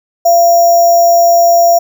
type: tone with sample-and-hold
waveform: sine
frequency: 685 Hz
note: F5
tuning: 34 cents flat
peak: -4 dBFS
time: 0.25-1.79 s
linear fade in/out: 10 ms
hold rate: 6300 Hz
effects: none

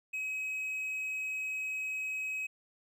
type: tone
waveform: triangle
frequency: 2545 Hz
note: D#7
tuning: 39 cents sharp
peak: -32 dBFS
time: 0.13-2.47 s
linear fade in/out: 10 ms
effects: none

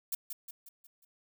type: noise with echo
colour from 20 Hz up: violet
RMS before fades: -33 dBFS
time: 0.12-0.15 s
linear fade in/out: 5 ms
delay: 180 ms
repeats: 5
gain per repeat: -6 dB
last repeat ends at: 1.05 s
effects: none

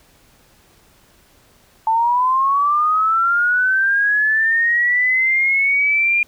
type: linear sweep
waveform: sine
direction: up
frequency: 880 to 2415 Hz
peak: -13 dBFS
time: 1.87-6.23 s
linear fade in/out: 2 ms
effects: pink hiss -53 dBFS RMS until 6.27 s

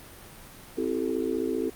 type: chord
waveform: sine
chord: A minor seventh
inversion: first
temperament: equal with one note detuned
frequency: 261.6 / 329.6 / 384.8 / 440 Hz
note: C4 / E4 / G4 / A4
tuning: 0 / 0 / -32 / 0 cents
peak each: -31 dBFS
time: 0.77-1.7 s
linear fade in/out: 10 ms
effects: pink hiss -47 dBFS RMS until 1.75 s + Opus 32 kbps

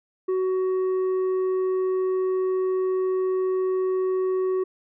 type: tone with tanh clipping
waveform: sine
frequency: 373.8 Hz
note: F#4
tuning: 18 cents sharp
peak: -22 dBFS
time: 0.28-4.64 s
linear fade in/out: 10 ms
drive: 5 dB
effects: none

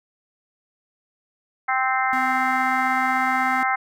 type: harmonic tone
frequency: 260.9 Hz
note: C4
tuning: 5 cents flat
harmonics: 3 / 4 / 5 / 6 / 7 / 8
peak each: -23 / -28 / -25 / -28 / -31 / -26 dBFS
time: 1.68-3.76 s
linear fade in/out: 10 ms
type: tone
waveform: square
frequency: 255.5 Hz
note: C4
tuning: 41 cents flat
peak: -30 dBFS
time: 2.13-3.63 s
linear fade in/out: 0 ms
effects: none

